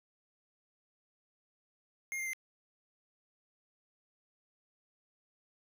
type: tone with pitch steps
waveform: square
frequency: 2129 / 2105 / 2080 Hz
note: C7 / C7 / C7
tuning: +30 / +10 / -11 cents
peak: -36 dBFS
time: 2.12-2.333 s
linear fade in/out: 0 ms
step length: 71 ms
effects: none